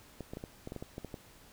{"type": "clicks", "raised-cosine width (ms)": 2, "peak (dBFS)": -27, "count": 11, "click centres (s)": [0.207, 0.335, 0.371, 0.439, 0.674, 0.721, 0.763, 0.825, 0.981, 1.047, 1.142], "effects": ["pink hiss -58 dBFS RMS until 1.52 s"]}